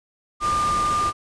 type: tone in noise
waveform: sine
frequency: 1200 Hz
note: D6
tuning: 37 cents sharp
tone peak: -19 dBFS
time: 0.4-1.13 s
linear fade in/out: 50 ms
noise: pink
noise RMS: -30 dBFS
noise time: 0.4-1.13 s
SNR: +8 dB
effects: resampled to 22050 Hz